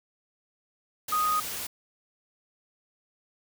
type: tone in noise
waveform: sine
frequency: 1244.5 Hz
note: D#6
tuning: in tune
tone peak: -23 dBFS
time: 1.12-1.4 s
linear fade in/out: 5 ms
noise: white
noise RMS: -35 dBFS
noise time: 1.08-1.67 s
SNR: +9 dB
effects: none